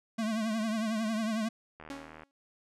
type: tone with vibrato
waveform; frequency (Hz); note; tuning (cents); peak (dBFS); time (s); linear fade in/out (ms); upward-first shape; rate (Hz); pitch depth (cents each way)
square; 220; A3; 0; -30; 0.18-1.49; 10; triangle; 11; 84
type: click train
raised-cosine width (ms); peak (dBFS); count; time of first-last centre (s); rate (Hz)
0.5; -32; 35; 1.8-2.234; 78.4
type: tone with exponential decay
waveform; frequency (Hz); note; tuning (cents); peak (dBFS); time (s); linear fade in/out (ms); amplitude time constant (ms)
sawtooth; 277.2; C#4; 0; -33; 1.9-2.31; 0; 88
effects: low-pass 9000 Hz 12 dB/octave